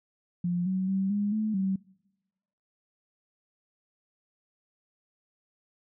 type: tone with pitch steps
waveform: sine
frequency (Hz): 175.9 / 187.7 / 192.6 / 204.6 / 216 / 191.7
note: F3 / F#3 / G3 / G#3 / A3 / G3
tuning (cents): +13 / +25 / -30 / -26 / -32 / -38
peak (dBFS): -25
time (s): 0.44-1.76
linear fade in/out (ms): 5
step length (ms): 220
effects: noise-tail reverb RT60 1.0 s tail -24 dB re dry